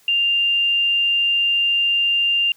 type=tone; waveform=sine; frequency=2794 Hz; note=F7; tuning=in tune; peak=-15 dBFS; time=0.08-2.52 s; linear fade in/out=2 ms; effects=white hiss -55 dBFS RMS until 2.56 s + high-pass 60 Hz 12 dB/octave